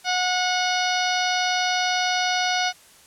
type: harmonic tone with a mistuned harmonic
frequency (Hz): 730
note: F#5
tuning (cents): -24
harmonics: 1 / 2 / 3 / 4 / 5 / 6 / 7 / 8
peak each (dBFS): -24 / -27 / -29 / -30 / -31 / -32 / -32 / -33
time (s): 0.04-2.73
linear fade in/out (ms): 50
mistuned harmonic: 7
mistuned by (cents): -27
effects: white hiss -51 dBFS RMS until 3.06 s + low-pass 11000 Hz 12 dB/octave